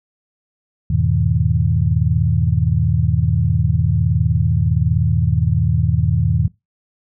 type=chord; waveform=sine; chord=E major seventh; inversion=none; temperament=equal with one note detuned; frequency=82.41 / 103.83 / 123.47 / 159.11 Hz; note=E2 / G#2 / B2 / D#3; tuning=0 / 0 / 0 / +39 cents; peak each=-19 dBFS; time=0.9-6.48 s; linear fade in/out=5 ms; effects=noise-tail reverb RT60 0.2 s tail -21 dB re dry

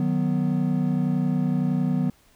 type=chord; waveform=triangle; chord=B major; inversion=first; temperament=just; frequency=154.34 / 185.21 / 246.9 Hz; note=D#3 / F#3 / B3; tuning=-14 / +2 / 0 cents; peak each=-23 dBFS; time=0-2.1 s; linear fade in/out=2 ms; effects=pink hiss -59 dBFS RMS until 2.35 s

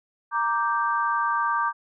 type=chord; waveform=sine; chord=G minor; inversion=first; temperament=equal; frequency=932.3 / 1174.7 / 1568 Hz; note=Bb5 / D6 / G6; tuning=0 / 0 / 0 cents; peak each=-26 / -24 / -28 dBFS; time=0.31-1.73 s; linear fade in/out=50 ms; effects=none

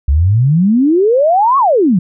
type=exponential two-way sweep; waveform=sine; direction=up then down; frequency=65.41 to 1138 to 164.1 Hz; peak=-7 dBFS; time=0.08-1.99 s; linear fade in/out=5 ms; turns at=1.58 s; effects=none

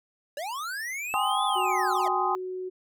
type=linear two-way sweep; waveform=square; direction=up then down; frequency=544 to 3531 to 600 Hz; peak=-32 dBFS; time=0.37-2.08 s; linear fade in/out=2 ms; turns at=1.45 s
type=chord; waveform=sine; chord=Ab major seventh; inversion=third; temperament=just; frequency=778.7 / 830.6 / 1038.3 / 1245.9 Hz; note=G5 / Ab5 / C6 / Eb6; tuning=-12 / 0 / -14 / +2 cents; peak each=-29 dBFS; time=1.14-2.35 s; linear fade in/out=0 ms
type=tone; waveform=sine; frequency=369.7 Hz; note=F#4; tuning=1 cent flat; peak=-31 dBFS; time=1.55-2.7 s; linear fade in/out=20 ms
effects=none

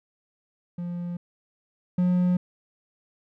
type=tone pair in turn; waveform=triangle; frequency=174.61 / 179.62 Hz; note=F3 / F3; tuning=0 / +49 cents; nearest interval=unison; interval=49 cents; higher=second; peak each=-27 / -17 dBFS; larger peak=second; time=0.78-1.17 / 1.98-2.37 s; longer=neither; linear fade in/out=5 ms; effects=none

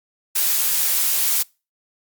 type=noise; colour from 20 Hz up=blue; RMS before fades=-19 dBFS; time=0.35-1.43 s; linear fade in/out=10 ms; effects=noise-tail reverb RT60 0.3 s tail -25 dB re dry + Opus 48 kbps

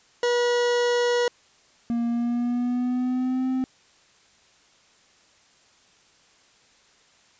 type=tone; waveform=40% pulse; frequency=483.1 Hz; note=B4; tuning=38 cents flat; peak=-19 dBFS; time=0.23-1.28 s; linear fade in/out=2 ms
type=tone with pitch glide; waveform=triangle; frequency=235 to 259.2 Hz; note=A#3 to C4; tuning=+14 to -16 cents; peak=-20 dBFS; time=1.9-3.64 s; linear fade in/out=0 ms; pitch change=+170 cents; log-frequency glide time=2.08-3.48 s
effects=white hiss -58 dBFS RMS until 7.39 s + resampled to 16000 Hz

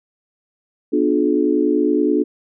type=chord; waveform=sine; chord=B diminished seventh; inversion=none; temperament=just; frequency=246.9 / 296.3 / 355.6 / 426.7 Hz; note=B3 / D4 / F4 / Ab4; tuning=0 / +15 / +31 / +47 cents; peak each=-22 / -17 / -20 / -20 dBFS; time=0.92-2.24 s; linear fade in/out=20 ms; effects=none

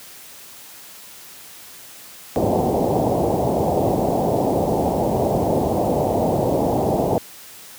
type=low-pass noise; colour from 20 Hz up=white; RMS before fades=-19 dBFS; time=2.36-7.18 s; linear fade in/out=0 ms; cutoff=800 Hz; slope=48 dB/octave; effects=white hiss -41 dBFS RMS until 7.78 s + high-pass 80 Hz 12 dB/octave

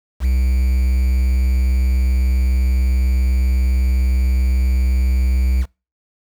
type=tone with quantisation; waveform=triangle; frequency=63.7 Hz; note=C2; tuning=46 cents flat; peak=-11 dBFS; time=0.2-5.66 s; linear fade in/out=50 ms; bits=6; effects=noise-tail reverb RT60 0.3 s tail -25 dB re dry

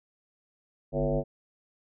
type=tone with frequency modulation; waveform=sine; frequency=349.2 Hz; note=F4; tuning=in tune; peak=-24 dBFS; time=0.92-1.24 s; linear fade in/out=50 ms; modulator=101 Hz; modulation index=3; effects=none

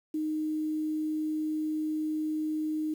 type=tone with quantisation; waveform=sine; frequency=309.5 Hz; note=D#4; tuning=9 cents flat; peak=-28 dBFS; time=0.14-2.94 s; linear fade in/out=5 ms; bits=9; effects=none

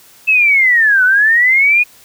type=linear two-way sweep; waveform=sine; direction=down then up; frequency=2637 to 1466 to 2481 Hz; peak=-7 dBFS; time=0.27-1.84 s; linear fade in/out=20 ms; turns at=1.04 s; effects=white hiss -44 dBFS RMS until 2.04 s

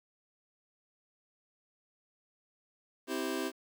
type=chord; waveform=sawtooth; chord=C major; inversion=none; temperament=just; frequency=261.6 / 327 / 392.4 Hz; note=C4 / E4 / G4; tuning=0 / -14 / +2 cents; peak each=-33 dBFS; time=3.07-3.52 s; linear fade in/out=50 ms; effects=10-bit

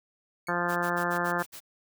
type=tone with exponential decay; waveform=sawtooth; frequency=2217 Hz; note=C#7; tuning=in tune; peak=-36 dBFS; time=0.47-0.56 s; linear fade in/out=2 ms; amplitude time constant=19 ms
type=harmonic tone; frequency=174.61 Hz; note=F3; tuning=in tune; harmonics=1 / 2 / 3 / 4 / 5 / 6 / 7 / 8 / 9 / 10; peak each=-35 / -35 / -35 / -35 / -35 / -35 / -35 / -35 / -35 / -35 dBFS; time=0.48-1.43 s; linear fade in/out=10 ms
type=noise bursts; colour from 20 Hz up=white; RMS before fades=-43 dBFS; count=7; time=0.68-1.604 s; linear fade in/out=20 ms; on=84 ms; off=56 ms
effects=none

